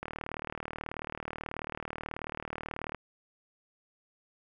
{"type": "click train", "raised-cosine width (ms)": 0.5, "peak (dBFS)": -21, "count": 113, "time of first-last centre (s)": [0.03, 2.947], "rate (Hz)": 38.4, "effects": []}